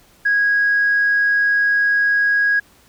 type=tone; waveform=sine; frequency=1650 Hz; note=G#6; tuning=12 cents flat; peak=-12 dBFS; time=0.25-2.6 s; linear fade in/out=10 ms; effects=tanh soft clip ceiling -9 dBFS + pink hiss -52 dBFS RMS until 2.88 s